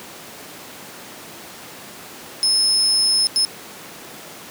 35% pulse tone bursts at uneven times, 5200 Hz, E8, 24 cents flat, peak -12 dBFS, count 2, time 2.43-3.27 / 3.36-3.45 s, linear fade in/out 0 ms, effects pink hiss -37 dBFS RMS until 4.5 s + high-pass 200 Hz 12 dB/octave

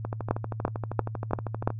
two click trains, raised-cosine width 1 ms, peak -18 / -9 dBFS, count 22 / 5, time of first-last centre 0.05-1.704 / 0.31-1.675 s, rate 12.7 / 2.93 Hz, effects noise-tail reverb RT60 0.1 s tail -24 dB re dry + added 110 Hz sine -33 dBFS peak until 1.79 s

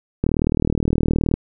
click train, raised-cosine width 3 ms, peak -5 dBFS, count 44, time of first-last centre 0.24-1.34 s, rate 39.1 Hz, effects none

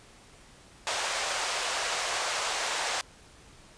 pink band-pass noise, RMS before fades -31 dBFS, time 0.87-3.01 s, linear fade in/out 0 ms, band 560 to 8400 Hz, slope 24 dB/octave, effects pink hiss -54 dBFS RMS until 3.77 s + resampled to 22050 Hz

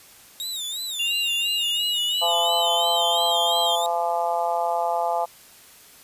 sawtooth tone with vibrato, 3729 Hz, A#7, in tune, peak -25 dBFS, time 0.4-3.86 s, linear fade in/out 0 ms, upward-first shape sine, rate 2.9 Hz, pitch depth 130 cents each way
sine tone with pitch glide, 2797 to 3194 Hz, F7 to G7, +2 to +32 cents, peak -22 dBFS, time 0.99-3.76 s, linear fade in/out 10 ms, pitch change +230 cents, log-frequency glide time 1.43-3.34 s
harmonic tone, 170.8 Hz, F3, 38 cents flat, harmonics 3 / 4 / 5 / 6 / 7, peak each -30 / -24 / -25 / -33 / -34 dBFS, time 2.21-5.26 s, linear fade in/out 20 ms
effects white hiss -49 dBFS RMS until 6.03 s + resampled to 32000 Hz

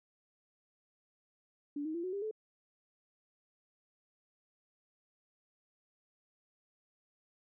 sine tone with pitch steps, 289.4 / 313.8 / 340.2 / 368.9 / 399.9 / 433.6 Hz, D4 / D#4 / F4 / F#4 / G4 / A4, -25 / +15 / -45 / -5 / +35 / -25 cents, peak -35 dBFS, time 1.76-2.312 s, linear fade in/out 5 ms, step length 92 ms, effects none

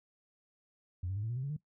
sine tone with pitch steps, 89.2 / 96.16 / 103.65 / 111.74 / 120.45 / 129.84 / 139.97 / 150.88 Hz, F2 / G2 / G#2 / A2 / B2 / C3 / C#3 / D3, +37 / -33 / -3 / +27 / -43 / -13 / +17 / +47 cents, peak -33 dBFS, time 1.03-1.566 s, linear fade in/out 5 ms, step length 67 ms, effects noise-tail reverb RT60 0.1 s tail -19 dB re dry + tanh soft clip ceiling -29 dBFS

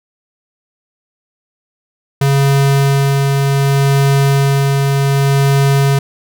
square tone with tremolo, 138.59 Hz, C#3, in tune, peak -9 dBFS, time 2.21-5.99 s, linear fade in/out 5 ms, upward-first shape sine, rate 0.66 Hz, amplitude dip 25%, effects none

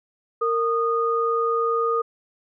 sine tone pair together, 460.5 / 1231 Hz, A#4 / D#6, -21 / -19 cents, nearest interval octave + perfect fourth, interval 1702 cents, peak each -22 dBFS, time 0.41-2.02 s, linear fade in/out 10 ms, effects none

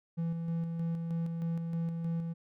triangle tone with tremolo, 166.6 Hz, E3, 19 cents sharp, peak -28 dBFS, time 0.17-2.34 s, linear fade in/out 20 ms, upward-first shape square, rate 3.2 Hz, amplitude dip 35%, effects none

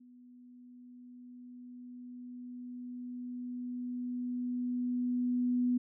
sine tone with level ramp, 246.9 Hz, B3, in tune, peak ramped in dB -54 to -26 dBFS, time 0-5.78 s, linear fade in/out 10 ms, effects none

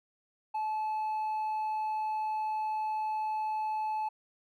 triangle tone with hard clipping, 864 Hz, A5, 32 cents flat, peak -29 dBFS, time 0.54-4.09 s, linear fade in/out 10 ms, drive 1 dB, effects none

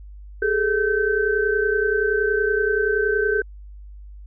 sine tone cluster, 406.8 / 437.4 / 1542 Hz, G#4 / A4 / G6, -36 / -10 / -29 cents, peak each -22 dBFS, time 0.42-3.42 s, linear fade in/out 5 ms, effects added 50 Hz sine -37 dBFS peak until 4.26 s

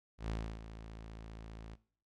sawtooth tone with ADSR envelope, 55 Hz, A1, in tune, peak -31 dBFS, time 0.18-1.76 s, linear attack 110 ms, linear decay 300 ms, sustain -12 dB, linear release 22 ms, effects noise-tail reverb RT60 0.5 s tail -20 dB re dry + low-pass 6000 Hz 12 dB/octave

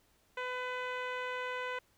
10% pulse tone with low-pass filter, 502 Hz, B4, 28 cents sharp, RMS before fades -38 dBFS, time 0.37-1.79 s, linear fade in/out 5 ms, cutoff 2400 Hz, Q 0.74, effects pink hiss -70 dBFS RMS until 1.97 s

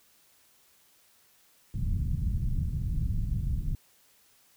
pink low-pass noise, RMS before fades -29 dBFS, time 1.74-3.75 s, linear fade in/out 2 ms, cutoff 160 Hz, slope 24 dB/octave, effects white hiss -63 dBFS RMS until 4.56 s

